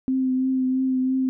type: tone with vibrato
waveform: sine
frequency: 259.9 Hz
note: C4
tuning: 11 cents flat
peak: -19 dBFS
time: 0.08-1.29 s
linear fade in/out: 0 ms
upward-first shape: triangle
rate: 3 Hz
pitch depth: 22 cents each way
effects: none